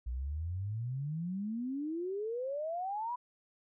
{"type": "exponential sweep", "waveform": "sine", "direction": "up", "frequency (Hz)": [58.1, 1000], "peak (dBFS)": -34, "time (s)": [0.06, 3.16], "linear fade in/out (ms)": 10, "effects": []}